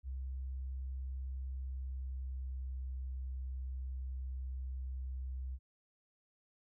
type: tone with pitch glide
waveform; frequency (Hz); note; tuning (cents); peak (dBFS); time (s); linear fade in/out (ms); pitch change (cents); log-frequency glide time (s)
sine; 65.41 to 64.7; C2 to C2; 0 to -19; -38; 0.03-5.59; 50; -19; 1.54-2.8
effects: none